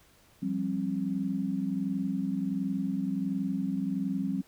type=chord; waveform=sine; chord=F suspended second; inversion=none; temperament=equal with one note detuned; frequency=174.61 / 196 / 267 Hz; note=F3 / G3 / C4; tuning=0 / 0 / +35 cents; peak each=-35 / -31 / -32 dBFS; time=0.42-4.42 s; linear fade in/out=10 ms; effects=pink hiss -61 dBFS RMS until 4.47 s